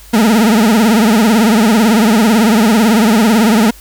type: tone with vibrato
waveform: 40% pulse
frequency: 220 Hz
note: A3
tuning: in tune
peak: -6 dBFS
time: 0.13-3.71 s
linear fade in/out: 10 ms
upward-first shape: triangle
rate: 18 Hz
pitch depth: 170 cents each way
effects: added 50 Hz sine -37 dBFS peak until 3.8 s + white hiss -40 dBFS RMS until 3.8 s